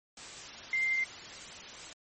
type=tone in noise; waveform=sine; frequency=2093 Hz; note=C7; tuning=in tune; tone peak=-27 dBFS; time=0.73-1.04 s; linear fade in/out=2 ms; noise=white; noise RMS=-45 dBFS; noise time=0.17-1.93 s; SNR=+15 dB; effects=MP3 32 kbps